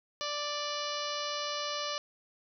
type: harmonic tone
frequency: 587.3 Hz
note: D5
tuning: in tune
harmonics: 1 / 2 / 3 / 4 / 5 / 6 / 7 / 8 / 9 / 10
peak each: -39 / -38 / -45 / -46 / -41 / -45 / -42 / -44 / -44 / -46 dBFS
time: 0.21-1.98 s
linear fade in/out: 0 ms
effects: none